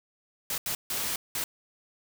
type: noise bursts at uneven times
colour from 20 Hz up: white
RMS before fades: -31 dBFS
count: 4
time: 0.5-0.58 / 0.66-0.75 / 0.9-1.16 / 1.35-1.44 s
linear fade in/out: 2 ms
effects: none